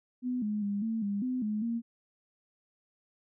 sine tone with pitch steps, 249.9 / 210.3 / 202.3 / 224.4 / 201.8 / 253.8 / 212.1 / 232.2 Hz, B3 / G#3 / G#3 / A3 / G#3 / B3 / G#3 / A#3, +21 / +22 / -45 / +34 / -49 / +47 / +37 / -7 cents, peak -29 dBFS, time 0.22-1.82 s, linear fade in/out 50 ms, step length 200 ms, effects none

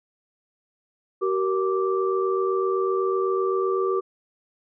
sine tone cluster, 380.8 / 468.7 / 1171 Hz, F#4 / A#4 / D6, +50 / +9 / -5 cents, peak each -22 / -28 / -28 dBFS, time 1.21-4.01 s, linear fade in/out 20 ms, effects none

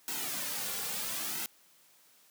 white noise with flanger, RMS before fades -36 dBFS, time 0.08-1.46 s, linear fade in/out 0 ms, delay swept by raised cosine 1.7 to 3.2 ms, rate 0.73 Hz, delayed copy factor -0.65, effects white hiss -63 dBFS RMS until 2.3 s + high-pass 150 Hz 12 dB/octave

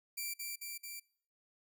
5% pulse tone with echo, 2346 Hz, D7, 2 cents flat, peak -28 dBFS, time 0.17-0.34 s, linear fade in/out 10 ms, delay 220 ms, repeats 3, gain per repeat -2 dB, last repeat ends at 1 s, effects noise-tail reverb RT60 0.6 s tail -25 dB re dry

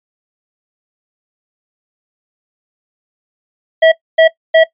square tone bursts, 647 Hz, E5, 32 cents flat, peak -5 dBFS, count 3, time 3.82-4.64 s, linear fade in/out 10 ms, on 100 ms, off 260 ms, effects noise-tail reverb RT60 0.1 s tail -18 dB re dry + resampled to 8000 Hz

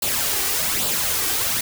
white noise with flanger, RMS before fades -22 dBFS, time 0.02-1.61 s, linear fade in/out 5 ms, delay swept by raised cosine 0.24 to 2.64 ms, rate 1.2 Hz, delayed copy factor +0.55, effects none

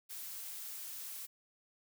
blue noise, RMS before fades -45 dBFS, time 0.09-1.27 s, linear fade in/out 20 ms, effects none

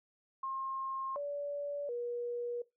sine tone with pitch steps, 1068 / 575 / 480.2 Hz, C6 / D5 / B4, +35 / -37 / -49 cents, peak -35 dBFS, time 0.43-2.62 s, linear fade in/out 5 ms, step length 730 ms, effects noise-tail reverb RT60 0.2 s tail -19 dB re dry

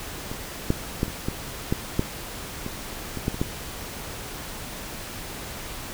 clicks, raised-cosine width 3 ms, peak -20 / -7 / -9 / -20 / -13 / -9 / -7 / -18 / -17 / -10 / -20 / -10 dBFS, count 12, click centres 0.315 / 0.704 / 1.031 / 1.081 / 1.285 / 1.725 / 1.994 / 2.664 / 3.173 / 3.281 / 3.344 / 3.415 s, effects pink hiss -36 dBFS RMS until 5.93 s

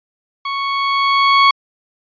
sawtooth tone with level ramp, 1108.7 Hz, C#6, in tune, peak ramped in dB -16 to -3 dBFS, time 0.45-1.51 s, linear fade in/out 5 ms, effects resampled to 11025 Hz

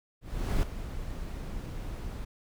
brown noise with ADSR envelope, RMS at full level -25 dBFS, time 0.21-2.25 s, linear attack 420 ms, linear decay 4 ms, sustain -12 dB, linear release 9 ms, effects none

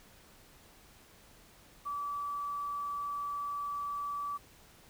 sine tone with quantisation, 1153 Hz, D6, 32 cents flat, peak -34 dBFS, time 1.85-4.38 s, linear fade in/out 20 ms, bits 10, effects pink hiss -59 dBFS RMS until 4.89 s

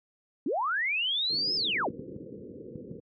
sine linear two-way sweep, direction up then down, 230 to 5274 to 230 Hz, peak -26 dBFS, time 0.46-1.89 s, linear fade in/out 2 ms, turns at 1.55 s
white low-pass noise, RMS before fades -42 dBFS, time 1.3-3 s, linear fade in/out 2 ms, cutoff 510 Hz, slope 96 dB/octave
clicks, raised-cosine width 5 ms, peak -24 dBFS, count 5, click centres 1.904 / 1.994 / 2.163 / 2.756 / 2.913 s
effects high-pass 150 Hz 12 dB/octave

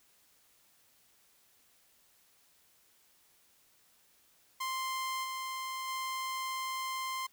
sawtooth tone with level steps, 1047 Hz, C6, 1 cent sharp, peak -30 / -33 / -31 dBFS, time 4.6-7.27 s, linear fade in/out 10 ms, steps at 5.23 / 5.87 s, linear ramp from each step 20 ms, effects white hiss -67 dBFS RMS until 7.32 s

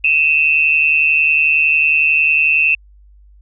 sine tone pair together, 2542 / 2693 Hz, D#7 / E7, +36 / +36 cents, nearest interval minor second, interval 100 cents, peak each -13 dBFS, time 0.04-2.75 s, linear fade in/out 5 ms, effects added 50 Hz sine -42 dBFS peak until 3.41 s

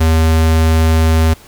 square tone, 80.4 Hz, E2, 43 cents flat, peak -9 dBFS, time 0-1.34 s, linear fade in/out 10 ms, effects pink hiss -41 dBFS RMS until 1.47 s

